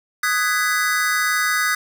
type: chord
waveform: square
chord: G# minor seventh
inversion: second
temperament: just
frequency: 1245.9 / 1495.1 / 1661.2 / 1993.5 Hz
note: D#6 / F#6 / G#6 / B6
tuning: +2 / +18 / 0 / +16 cents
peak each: -24 dBFS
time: 0.23-1.75 s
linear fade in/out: 5 ms
effects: none